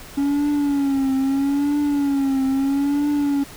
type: tone with vibrato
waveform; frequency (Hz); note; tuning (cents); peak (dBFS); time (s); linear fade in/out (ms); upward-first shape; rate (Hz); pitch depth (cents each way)
triangle; 278.8; C#4; +10; -15; 0.17-3.44; 10; triangle; 0.77; 89
effects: pink hiss -40 dBFS RMS until 3.56 s